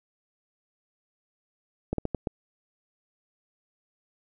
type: slowing click train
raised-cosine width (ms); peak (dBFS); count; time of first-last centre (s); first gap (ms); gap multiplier
2; -14; 5; 1.93-2.272; 53; 1.33
effects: none